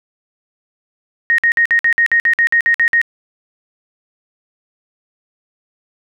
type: tone bursts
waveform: sine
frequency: 1864.7 Hz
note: A#6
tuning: in tune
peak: -9 dBFS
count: 13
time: 1.3-3.015 s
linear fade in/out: 0 ms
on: 83 ms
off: 53 ms
effects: none